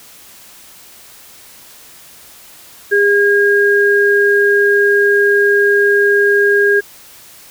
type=tone pair together; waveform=sine; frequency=406 / 1627.1 Hz; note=G#4 / G#6; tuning=-39 / -36 cents; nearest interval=2 octaves; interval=2403 cents; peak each=-11 dBFS; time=2.91-6.81 s; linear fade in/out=20 ms; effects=white hiss -40 dBFS RMS until 7.5 s